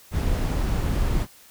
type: noise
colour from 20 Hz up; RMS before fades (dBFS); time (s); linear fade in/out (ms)
brown; -23; 0.11-1.27; 50
effects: white hiss -51 dBFS RMS until 1.5 s